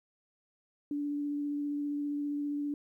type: tone with vibrato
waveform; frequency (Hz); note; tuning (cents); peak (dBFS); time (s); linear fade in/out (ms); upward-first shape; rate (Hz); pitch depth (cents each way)
sine; 290; D4; -22; -31; 0.91-2.74; 2; sine; 15; 10
effects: 12-bit